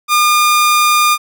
sawtooth tone, 1210 Hz, D#6, 49 cents flat, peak -5 dBFS, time 0.08-1.18 s, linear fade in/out 50 ms, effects none

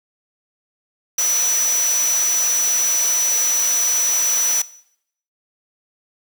sine tone in noise, 5920 Hz, F#8, in tune, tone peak -16 dBFS, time 1.18-4.62 s, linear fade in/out 5 ms, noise white, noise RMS -25 dBFS, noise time 1.18-4.62 s, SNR +6 dB, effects noise-tail reverb RT60 0.7 s tail -19 dB re dry + high-pass 400 Hz 12 dB/octave

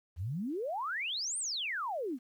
sine exponential two-way sweep, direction up then down, 75.7 to 9230 to 227.4 Hz, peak -33 dBFS, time 0.16-2.19 s, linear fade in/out 50 ms, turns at 1.38 s, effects 11-bit

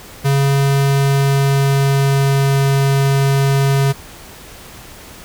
square tone with pitch glide, 138.59 to 137.63 Hz, C#3 to C#3, 0 to -12 cents, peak -12 dBFS, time 0.24-3.93 s, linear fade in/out 20 ms, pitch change -12 cents, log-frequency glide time 0.79-2.65 s, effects pink hiss -37 dBFS RMS until 5.24 s

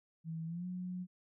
sine tone with pitch glide, 162.5 to 181.35 Hz, E3 to F#3, -24 to -34 cents, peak -38 dBFS, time 0.24-1.07 s, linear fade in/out 50 ms, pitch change +190 cents, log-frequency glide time 0.46-0.66 s, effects none

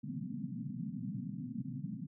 white band-pass noise, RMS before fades -41 dBFS, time 0.03-2.07 s, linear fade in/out 10 ms, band 120 to 260 Hz, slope 96 dB/octave, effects none

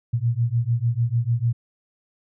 sine beating tone pair, 114.7 / 121.4 Hz, A#2 / B2, -28 / -29 cents, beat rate 6.7 Hz, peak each -22 dBFS, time 0.13-1.53 s, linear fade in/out 10 ms, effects none

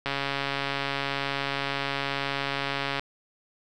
click train, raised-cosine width 0.3 ms, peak -12 dBFS, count 409, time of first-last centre 0.06-2.995 s, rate 139 Hz, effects none

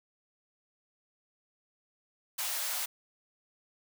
white high-pass noise, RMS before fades -34 dBFS, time 2.38-2.86 s, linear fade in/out 10 ms, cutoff 560 Hz, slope 48 dB/octave, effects none

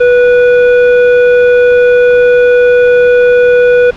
sine tone with hard clipping, 490.3 Hz, B4, 13 cents flat, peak -5 dBFS, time 0-3.91 s, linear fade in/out 10 ms, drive 10 dB, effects pink hiss -30 dBFS RMS until 3.96 s + low-pass 3000 Hz 12 dB/octave

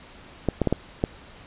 clicks, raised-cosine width 2 ms, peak -7 dBFS, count 5, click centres 0.487 / 0.617 / 0.673 / 0.726 / 1.039 s, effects pink hiss -47 dBFS RMS until 1.46 s + resampled to 8000 Hz

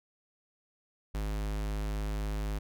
square tone, 51.91 Hz, G#1, in tune, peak -32 dBFS, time 1.14-2.59 s, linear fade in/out 10 ms, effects none

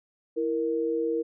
sine tone pair together, 329.6 / 466.7 Hz, E4 / A#4, 0 / +2 cents, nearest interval tritone, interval 602 cents, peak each -29 / -26 dBFS, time 0.36-1.23 s, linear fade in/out 20 ms, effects none

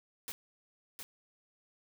white noise with echo, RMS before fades -41 dBFS, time 0.28-0.32 s, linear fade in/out 0 ms, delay 710 ms, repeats 1, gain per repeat -4 dB, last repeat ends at 1.03 s, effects none

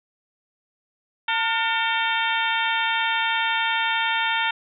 harmonic tone with a mistuned harmonic, 451.4 Hz, A4, 44 cents sharp, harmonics 2 / 3 / 4 / 5 / 6 / 7 / 8, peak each -25 / -27 / -28 / -29 / -30 / -30 / -31 dBFS, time 1.28-4.51 s, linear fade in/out 5 ms, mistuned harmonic 3, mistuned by +83 cents, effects none

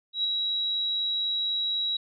sine tone with ADSR envelope, 3872 Hz, B7, 35 cents flat, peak -22 dBFS, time 0.13-1.97 s, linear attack 110 ms, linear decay 14 ms, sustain -3 dB, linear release 6 ms, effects none

